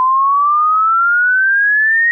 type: exponential sweep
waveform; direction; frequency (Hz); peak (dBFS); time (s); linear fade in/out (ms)
sine; up; 1019 to 1888; -9; 0-2.11; 0
effects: none